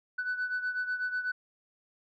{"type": "beating tone pair", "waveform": "sine", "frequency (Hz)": [1492, 1500.1], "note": ["F#6", "F#6"], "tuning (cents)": [14, 23], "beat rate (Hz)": 8.1, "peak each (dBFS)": [-30, -35], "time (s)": [0.18, 1.32], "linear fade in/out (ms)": 10, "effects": ["tanh soft clip ceiling -26 dBFS"]}